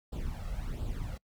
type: noise with flanger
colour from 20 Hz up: brown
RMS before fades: -36 dBFS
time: 0.12-1.18 s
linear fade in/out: 10 ms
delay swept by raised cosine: 0.24 to 1.54 ms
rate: 1.4 Hz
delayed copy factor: +0.75
effects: noise-tail reverb RT60 0.1 s tail -26 dB re dry